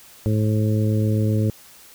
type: harmonic tone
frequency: 107.6 Hz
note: A2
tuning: 38 cents flat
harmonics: 1 / 2 / 3 / 4 / 5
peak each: -18 / -24 / -28 / -30 / -32 dBFS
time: 0.26-1.5 s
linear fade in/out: 0 ms
effects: white hiss -47 dBFS RMS until 1.94 s